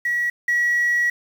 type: tone pair in turn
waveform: sine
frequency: 1924 / 1924 Hz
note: B6 / B6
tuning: -46 / -46 cents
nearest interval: unison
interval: 0 cents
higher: neither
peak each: -18 / -15 dBFS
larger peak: second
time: 0.05-0.3 / 0.48-1.1 s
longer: second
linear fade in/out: 5 ms
effects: tanh soft clip ceiling -13 dBFS + 7-bit